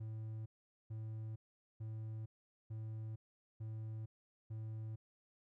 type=tone bursts; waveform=triangle; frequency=110 Hz; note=A2; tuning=in tune; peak=-40 dBFS; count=6; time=0-4.96 s; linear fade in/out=10 ms; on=460 ms; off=440 ms; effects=none